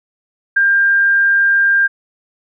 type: tone with ADSR envelope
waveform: sine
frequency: 1597 Hz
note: G6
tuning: 32 cents sharp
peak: -7 dBFS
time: 0.56-1.88 s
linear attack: 11 ms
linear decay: 10 ms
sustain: -2 dB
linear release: 22 ms
effects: none